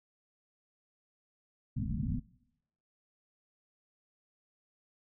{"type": "low-pass noise", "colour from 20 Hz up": "white", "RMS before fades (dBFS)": -34, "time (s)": [1.76, 2.2], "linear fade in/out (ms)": 10, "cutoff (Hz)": 250, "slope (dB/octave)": 96, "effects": ["noise-tail reverb RT60 0.8 s tail -22 dB re dry"]}